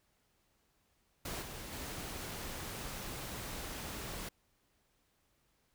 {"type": "noise with level steps", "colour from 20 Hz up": "pink", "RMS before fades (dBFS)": [-41, -46, -43], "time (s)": [1.25, 4.29], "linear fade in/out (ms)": 5, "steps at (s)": [1.41, 1.71], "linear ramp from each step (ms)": 20, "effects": ["pink hiss -75 dBFS RMS until 5.74 s"]}